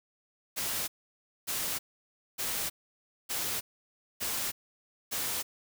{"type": "noise bursts", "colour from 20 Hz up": "white", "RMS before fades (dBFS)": -33, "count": 6, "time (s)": [0.56, 5.43], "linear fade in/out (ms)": 20, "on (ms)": 320, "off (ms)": 590, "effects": []}